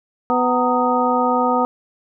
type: harmonic tone with a mistuned harmonic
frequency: 249.1 Hz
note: B3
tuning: 15 cents sharp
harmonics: 1 / 2 / 3 / 4 / 5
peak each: -21 / -21 / -21 / -21 / -21 dBFS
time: 0.3-1.65 s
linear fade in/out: 0 ms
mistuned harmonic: 4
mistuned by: -130 cents
effects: none